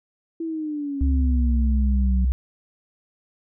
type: exponential sweep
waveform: sine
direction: down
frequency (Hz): 332.4 to 185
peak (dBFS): -25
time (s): 0.4-2.25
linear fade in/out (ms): 5
type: tone with pitch glide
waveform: sine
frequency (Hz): 69.3 to 63.55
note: C#2 to C2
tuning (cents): 0 to -50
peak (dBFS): -17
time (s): 1.01-2.32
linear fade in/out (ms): 0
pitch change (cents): -150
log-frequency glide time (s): 1.21-1.52
effects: none